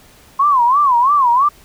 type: tone with vibrato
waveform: sine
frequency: 1055 Hz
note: C6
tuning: 14 cents sharp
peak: -9 dBFS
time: 0.39-1.49 s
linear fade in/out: 10 ms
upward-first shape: sine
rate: 3 Hz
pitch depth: 200 cents each way
effects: pink hiss -46 dBFS RMS until 1.64 s